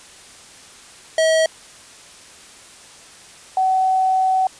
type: tone pair in turn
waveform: square / sine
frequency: 641 / 754.7 Hz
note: E5 / F#5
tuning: -49 / +34 cents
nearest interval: minor third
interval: 283 cents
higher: second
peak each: -14 dBFS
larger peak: neither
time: 1.18-1.46 / 3.57-4.47 s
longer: second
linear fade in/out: 2 ms
effects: white hiss -43 dBFS RMS until 4.59 s + resampled to 22050 Hz